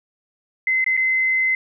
sine tone with dropouts, 2055 Hz, C7, 32 cents flat, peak -16 dBFS, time 0.67-1.55 s, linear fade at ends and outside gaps 2 ms, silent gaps 0.843-0.863 / 0.968-0.974 s, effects none

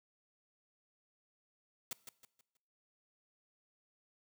white noise with echo, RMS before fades -40 dBFS, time 1.91-1.93 s, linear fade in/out 2 ms, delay 160 ms, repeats 4, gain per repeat -9 dB, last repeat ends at 2.57 s, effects noise-tail reverb RT60 0.9 s tail -21 dB re dry + high-pass 100 Hz 12 dB/octave

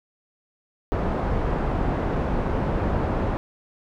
pink low-pass noise, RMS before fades -24 dBFS, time 0.92-3.37 s, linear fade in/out 0 ms, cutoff 960 Hz, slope 12 dB/octave, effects none

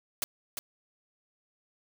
white noise with echo, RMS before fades -31 dBFS, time 0.22-0.24 s, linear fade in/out 0 ms, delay 350 ms, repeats 1, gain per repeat -6 dB, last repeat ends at 0.59 s, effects none

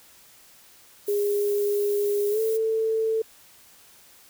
violet noise, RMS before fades -37 dBFS, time 1.06-2.58 s, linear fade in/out 20 ms
sine tone with pitch glide, 409.7 to 444.2 Hz, G#4 to A4, -24 to +16 cents, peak -21 dBFS, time 1.08-3.22 s, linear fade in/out 5 ms, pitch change +140 cents, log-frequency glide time 2.3-2.4 s
effects white hiss -53 dBFS RMS until 4.29 s

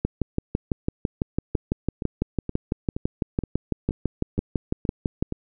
two click trains, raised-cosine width 3 ms, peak -9 / -15 dBFS, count 32 / 9, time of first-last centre 0.05-5.225 / 1.55-5.324 s, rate 5.99 / 2.12 Hz, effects none

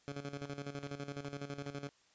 15% pulse tone with tremolo, 141.5 Hz, C#3, 36 cents sharp, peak -33 dBFS, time 0.08-1.89 s, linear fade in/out 0 ms, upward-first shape square, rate 12 Hz, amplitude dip 70%, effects white hiss -69 dBFS RMS until 2.14 s + resampled to 16000 Hz

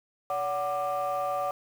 sine tone cluster, 571 / 742 / 1185 Hz, D5 / F#5 / D6, -49 / +5 / +15 cents, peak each -30 / -29 / -31 dBFS, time 0.3-1.51 s, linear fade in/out 2 ms, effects tanh soft clip ceiling -22 dBFS + 8-bit

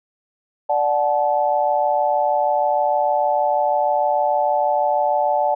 sine chord, D major, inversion none, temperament equal with one note detuned, 587.3 / 740 / 866.4 Hz, D5 / F#5 / A5, 0 / 0 / -27 cents, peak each -20 dBFS, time 0.69-5.55 s, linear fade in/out 10 ms, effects none

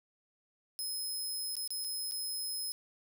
20% pulse tone with dropouts, 5130 Hz, E8, 48 cents flat, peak -30 dBFS, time 0.79-2.72 s, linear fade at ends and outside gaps 0 ms, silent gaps 1.554-1.567 / 1.676-1.705 / 1.842-1.846 / 2.112-2.12 s, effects none

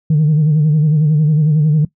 sine tone with vibrato, 152.7 Hz, D#3, 32 cents flat, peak -7 dBFS, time 0.1-1.85 s, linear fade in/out 5 ms, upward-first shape sine, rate 11 Hz, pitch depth 70 cents each way, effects noise-tail reverb RT60 0.1 s tail -19 dB re dry + tanh soft clip ceiling -6 dBFS

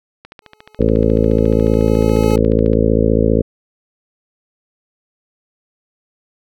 click train, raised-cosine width 0.3 ms, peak -20 dBFS, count 36, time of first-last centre 0.25-2.732 s, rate 14.1 Hz
25% pulse tone with exponential growth, 428.1 Hz, A4, 47 cents flat, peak -16 dBFS, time 0.42-2.36 s, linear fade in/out 2 ms, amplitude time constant 420 ms
harmonic tone, 55 Hz, A1, in tune, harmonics 1 / 2 / 3 / 4 / 5 / 6 / 7 / 8 / 9 / 10, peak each -18 / -19 / -22 / -18 / -20 / -23 / -23 / -18 / -19 / -24 dBFS, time 0.79-3.42 s, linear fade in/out 5 ms
effects none

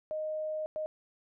sine tone bursts at uneven times, 620 Hz, D#5, 6 cents flat, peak -32 dBFS, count 2, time 0.11-0.66 / 0.76-0.86 s, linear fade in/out 0 ms, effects none

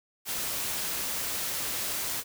white noise, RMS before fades -32 dBFS, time 0.25-2.24 s, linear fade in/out 50 ms, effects none

